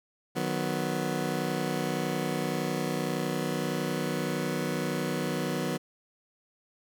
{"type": "chord", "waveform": "20% pulse", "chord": "B major", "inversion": "first", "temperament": "just", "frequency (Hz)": [154.34, 185.21, 246.9], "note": ["D#3", "F#3", "B3"], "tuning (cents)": [-14, 2, 0], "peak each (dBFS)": -28, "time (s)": [0.35, 5.78], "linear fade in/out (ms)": 20, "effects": []}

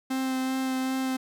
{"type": "tone with vibrato", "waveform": "45% pulse", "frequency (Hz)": 261.6, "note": "C4", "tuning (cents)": 0, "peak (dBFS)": -26, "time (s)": [0.1, 1.17], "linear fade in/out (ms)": 10, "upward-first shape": "sine", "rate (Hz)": 2.6, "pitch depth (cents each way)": 11, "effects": []}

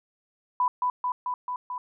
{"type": "tone with echo", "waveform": "sine", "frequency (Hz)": 994, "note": "B5", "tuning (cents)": 11, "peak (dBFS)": -20, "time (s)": [0.6, 0.68], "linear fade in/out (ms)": 2, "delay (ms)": 220, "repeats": 5, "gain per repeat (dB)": -2, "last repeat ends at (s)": 1.78, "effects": []}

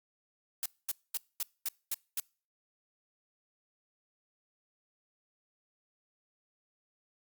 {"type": "noise bursts", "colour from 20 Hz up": "blue", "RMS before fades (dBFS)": -33, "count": 7, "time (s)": [0.63, 2.199], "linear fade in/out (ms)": 0, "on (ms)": 27, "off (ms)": 230, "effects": ["noise-tail reverb RT60 0.4 s tail -26 dB re dry", "Opus 48 kbps"]}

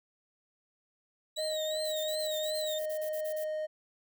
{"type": "tone with vibrato", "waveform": "35% pulse", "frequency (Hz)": 3872, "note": "B7", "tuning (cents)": -35, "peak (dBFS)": -35, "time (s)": [1.36, 2.79], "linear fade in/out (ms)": 10, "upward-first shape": "triangle", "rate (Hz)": 2.7, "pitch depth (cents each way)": 130}
{"type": "tone with pitch glide", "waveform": "triangle", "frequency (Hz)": [622.3, 618.4], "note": ["D#5", "D#5"], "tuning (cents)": [0, -11], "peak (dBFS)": -30, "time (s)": [1.37, 3.67], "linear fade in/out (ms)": 20, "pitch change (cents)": -11, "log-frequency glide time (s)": [1.63, 2.42]}
{"type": "noise bursts", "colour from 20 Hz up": "violet", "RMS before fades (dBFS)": -45, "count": 14, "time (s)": [1.84, 3.446], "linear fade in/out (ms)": 10, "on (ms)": 85, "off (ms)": 32}
{"effects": []}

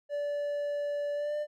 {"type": "tone with pitch glide", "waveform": "triangle", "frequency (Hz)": [580, 595.6], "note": ["D5", "D5"], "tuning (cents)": [-22, 24], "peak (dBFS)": -28, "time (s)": [0.09, 1.47], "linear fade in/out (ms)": 50, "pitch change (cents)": 46, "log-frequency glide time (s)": [1.14, 1.36], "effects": []}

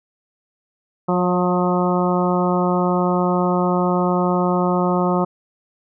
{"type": "harmonic tone with a mistuned harmonic", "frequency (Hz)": 179.1, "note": "F3", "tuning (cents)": 44, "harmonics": [1, 2, 3, 4, 5, 6, 7], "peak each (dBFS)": [-19, -22, -24, -25, -26, -27, -27], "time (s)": [1.08, 5.25], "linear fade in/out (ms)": 10, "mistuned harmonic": 3, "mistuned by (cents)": 18, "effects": []}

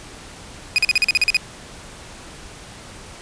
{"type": "tone bursts", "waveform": "30% pulse", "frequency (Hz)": 2489, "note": "D#7", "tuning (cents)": 0, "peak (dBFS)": -10, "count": 10, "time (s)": [0.76, 1.368], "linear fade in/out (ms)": 0, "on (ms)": 23, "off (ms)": 42, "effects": ["pink hiss -39 dBFS RMS until 3.21 s", "resampled to 22050 Hz"]}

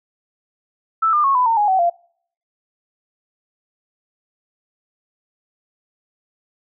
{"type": "tone with pitch steps", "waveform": "sine", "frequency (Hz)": [1318.5, 1202.1, 1096, 999.2, 911, 830.6, 757.3, 690.4], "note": ["E6", "D6", "C#6", "B5", "A#5", "G#5", "F#5", "F5"], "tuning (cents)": [0, 40, -20, 20, -40, 0, 40, -20], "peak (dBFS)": -13, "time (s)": [1.02, 1.9], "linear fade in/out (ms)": 10, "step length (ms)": 110, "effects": ["noise-tail reverb RT60 0.6 s tail -26 dB re dry"]}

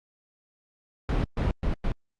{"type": "noise bursts at uneven times", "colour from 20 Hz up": "brown", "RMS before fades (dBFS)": -25, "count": 4, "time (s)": [[1.09, 1.24], [1.37, 1.51], [1.63, 1.74], [1.84, 1.92]], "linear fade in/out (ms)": 2, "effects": ["low-pass 4000 Hz 12 dB/octave", "Opus 48 kbps"]}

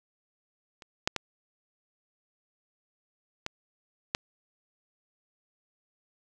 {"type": "clicks", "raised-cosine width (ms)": 0.2, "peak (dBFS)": [-29, -7, -12, -15, -9], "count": 5, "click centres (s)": [0.822, 1.075, 1.163, 3.464, 4.149], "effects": []}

